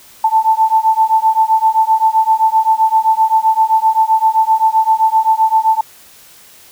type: beating tone pair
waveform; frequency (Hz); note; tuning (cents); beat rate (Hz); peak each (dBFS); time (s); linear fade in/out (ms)
sine; 880 / 887.7; A5 / A5; 0 / +15; 7.7; -12; 0.24-5.81; 5
effects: white hiss -42 dBFS RMS until 6.71 s